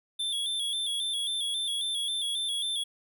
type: tone with vibrato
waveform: square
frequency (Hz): 3446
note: A7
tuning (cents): -37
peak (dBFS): -29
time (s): 0.19-2.84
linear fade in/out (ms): 10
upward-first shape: square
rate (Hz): 3.7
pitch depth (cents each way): 53
effects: none